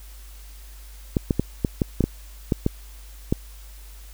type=clicks; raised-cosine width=3 ms; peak=-6 dBFS; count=10; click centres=1.168 / 1.308 / 1.396 / 1.648 / 1.818 / 2.007 / 2.04 / 2.522 / 2.664 / 3.325 s; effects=added 50 Hz sine -40 dBFS peak until 4.13 s + white hiss -50 dBFS RMS until 4.13 s